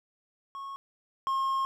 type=tone pair in turn; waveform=triangle; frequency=1097 / 1073.8 Hz; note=C#6 / C6; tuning=-18 / +45 cents; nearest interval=unison; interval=37 cents; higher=first; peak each=-35 / -24 dBFS; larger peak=second; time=0.55-0.76 / 1.27-1.65 s; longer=second; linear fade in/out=0 ms; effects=none